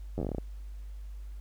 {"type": "slowing click train", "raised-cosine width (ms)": 2, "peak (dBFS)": -20, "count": 11, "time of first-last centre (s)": [0.18, 0.383], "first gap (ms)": 10, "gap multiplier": 1.15, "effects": ["added 50 Hz sine -39 dBFS peak until 1.4 s", "pink hiss -65 dBFS RMS until 1.4 s"]}